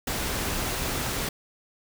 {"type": "noise", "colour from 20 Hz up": "pink", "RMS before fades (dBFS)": -29, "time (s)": [0.07, 1.29], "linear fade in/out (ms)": 5, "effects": []}